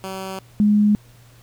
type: tone pair in turn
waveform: 10% pulse / sine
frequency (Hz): 190.5 / 208.5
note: G3 / G#3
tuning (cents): -49 / +7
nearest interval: major second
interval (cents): 156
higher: second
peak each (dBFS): -20 / -12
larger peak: second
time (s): 0.04-0.39 / 0.6-0.95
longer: neither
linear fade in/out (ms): 0
effects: added 119 Hz sine -47 dBFS peak until 1.42 s + pink hiss -53 dBFS RMS until 1.42 s